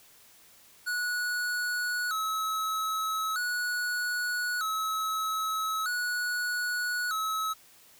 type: tone with vibrato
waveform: square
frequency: 1375 Hz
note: F6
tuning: 27 cents flat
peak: -29 dBFS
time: 0.86-7.54 s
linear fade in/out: 20 ms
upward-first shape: square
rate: 0.4 Hz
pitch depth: 110 cents each way
effects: white hiss -57 dBFS RMS until 7.99 s